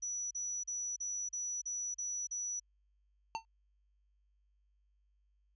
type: tone bursts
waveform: sine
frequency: 5900 Hz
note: F#8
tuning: 6 cents flat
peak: -36 dBFS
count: 8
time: 0.02-2.599 s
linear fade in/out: 10 ms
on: 290 ms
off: 37 ms
type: tone with exponential decay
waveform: square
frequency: 902 Hz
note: A5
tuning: 43 cents sharp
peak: -32 dBFS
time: 3.35-3.45 s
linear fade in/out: 0 ms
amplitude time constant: 20 ms
effects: added 50 Hz sine -70 dBFS peak until 5.55 s + resampled to 16000 Hz